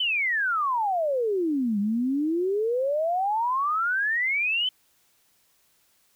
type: exponential two-way sweep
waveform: sine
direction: down then up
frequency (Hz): 3091 to 197.9 to 3091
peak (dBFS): -22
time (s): 0-4.69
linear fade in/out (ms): 5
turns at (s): 1.79
effects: white hiss -65 dBFS RMS until 6.15 s